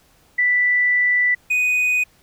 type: tone pair in turn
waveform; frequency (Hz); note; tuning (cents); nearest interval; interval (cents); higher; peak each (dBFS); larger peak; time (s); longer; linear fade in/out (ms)
sine / triangle; 1975.5 / 2489; B6 / D#7; 0 / 0; major third; 400; second; -14; neither; 0.38-1.35 / 1.5-2.04; first; 10
effects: pink hiss -56 dBFS RMS until 2.22 s